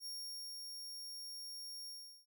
sawtooth tone with ADSR envelope, 5550 Hz, F8, 12 cents flat, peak -40 dBFS, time 0-2.26 s, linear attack 57 ms, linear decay 510 ms, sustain -3 dB, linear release 380 ms, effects none

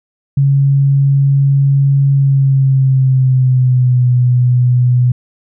sine tone with pitch glide, 138.59 to 124.18 Hz, C#3 to B2, 0 to +10 cents, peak -7 dBFS, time 0.37-5.12 s, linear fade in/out 5 ms, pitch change -190 cents, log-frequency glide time 2.13-4.09 s, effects none

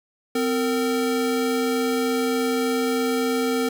square tone pair together, 257.2 / 458.3 Hz, C4 / A#4, -30 / -29 cents, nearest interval minor seventh, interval 1001 cents, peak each -24 dBFS, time 0.35-3.69 s, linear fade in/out 5 ms, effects 10-bit

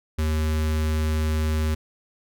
square tone with notch filter, 77.78 Hz, D#2, in tune, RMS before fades -23 dBFS, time 0.18-1.75 s, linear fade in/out 10 ms, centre 730 Hz, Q 2, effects none

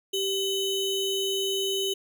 square ring-modulated tone, 1700 Hz, G#6, 40 cents sharp, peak -23 dBFS, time 0.13-1.94 s, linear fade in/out 10 ms, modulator 1310 Hz, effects none

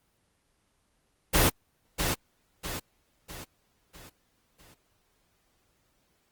pink noise with echo, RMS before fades -21 dBFS, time 1.33-1.5 s, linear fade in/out 20 ms, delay 650 ms, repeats 5, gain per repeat -7 dB, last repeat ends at 4.75 s, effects pink hiss -71 dBFS RMS until 6.31 s + Opus 24 kbps

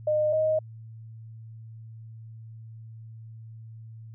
sine tone pair in turn, 610 / 625.3 Hz, D#5 / D#5, -34 / +8 cents, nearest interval unison, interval 42 cents, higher second, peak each -21 dBFS, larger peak neither, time 0.07-0.33 / 0.33-0.59 s, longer neither, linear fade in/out 5 ms, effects added 112 Hz sine -41 dBFS peak until 4.14 s

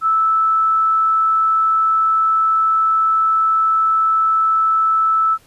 sine tone, 1313 Hz, E6, 7 cents flat, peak -12 dBFS, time 0.01-5.38 s, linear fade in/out 50 ms, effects pink hiss -52 dBFS RMS until 5.46 s + resampled to 32000 Hz

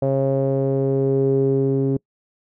sawtooth tone with low-pass filter sweep, 135.6 Hz, C#3, 38 cents flat, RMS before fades -19 dBFS, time 0.02-1.97 s, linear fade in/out 5 ms, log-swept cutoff 570 to 350 Hz, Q 5.4, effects noise-tail reverb RT60 0.1 s tail -26 dB re dry

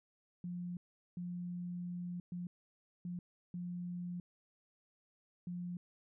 sine tone bursts at uneven times, 176.6 Hz, F3, 20 cents sharp, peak -39 dBFS, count 6, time 0.44-0.77 / 1.17-2.2 / 2.32-2.47 / 3.05-3.19 / 3.54-4.2 / 5.47-5.77 s, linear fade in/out 2 ms, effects none

